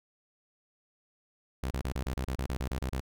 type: tone bursts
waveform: sawtooth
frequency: 65.1 Hz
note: C2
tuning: 8 cents flat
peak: -27 dBFS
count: 13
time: 1.63-3.002 s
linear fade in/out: 0 ms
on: 76 ms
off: 32 ms
effects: none